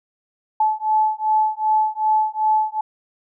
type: beating tone pair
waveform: sine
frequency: 863 / 865.6 Hz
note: A5 / A5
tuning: -34 / -29 cents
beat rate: 2.6 Hz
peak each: -19 dBFS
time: 0.6-2.81 s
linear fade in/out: 5 ms
effects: none